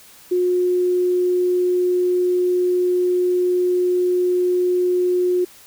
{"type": "tone", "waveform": "sine", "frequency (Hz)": 360, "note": "F#4", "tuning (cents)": -47, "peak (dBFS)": -15, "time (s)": [0.31, 5.45], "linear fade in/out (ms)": 10, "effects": ["white hiss -46 dBFS RMS until 5.66 s"]}